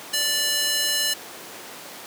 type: tone with high-pass filter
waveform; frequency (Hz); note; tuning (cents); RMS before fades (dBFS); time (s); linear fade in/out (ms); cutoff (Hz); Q
square; 587.3; D5; 0; -23; 0.13-1.14; 10; 3100; 0.91
effects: pink hiss -38 dBFS RMS until 2.06 s + high-pass 300 Hz 12 dB/octave